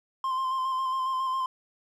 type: tone with vibrato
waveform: triangle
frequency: 1046.5 Hz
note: C6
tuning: in tune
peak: -24 dBFS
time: 0.24-1.46 s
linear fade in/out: 2 ms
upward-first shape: square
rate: 7.3 Hz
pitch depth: 21 cents each way
effects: none